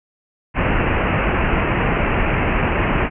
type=low-pass noise; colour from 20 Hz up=pink; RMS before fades=-18 dBFS; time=0.54-3.1 s; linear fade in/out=50 ms; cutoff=2800 Hz; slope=96 dB/octave; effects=none